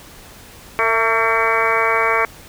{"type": "harmonic tone with a mistuned harmonic", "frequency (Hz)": 226.4, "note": "A3", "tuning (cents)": 50, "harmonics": [2, 3, 4, 5, 6, 7, 8, 9, 10], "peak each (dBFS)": [-22, -24, -24, -20, -23, -25, -26, -24, -21], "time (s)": [0.79, 2.25], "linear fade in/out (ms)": 0, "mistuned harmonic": 3, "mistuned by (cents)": -33, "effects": ["pink hiss -41 dBFS RMS until 2.48 s"]}